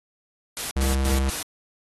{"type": "noise bursts", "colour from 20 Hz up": "white", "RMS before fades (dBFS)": -30, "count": 4, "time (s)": [0.57, 1.427], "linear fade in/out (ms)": 0, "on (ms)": 140, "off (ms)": 99}
{"type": "tone", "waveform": "square", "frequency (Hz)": 67, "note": "C2", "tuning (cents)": 42, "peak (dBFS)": -21, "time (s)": [0.76, 1.3], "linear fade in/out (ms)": 5}
{"effects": ["AAC 32 kbps"]}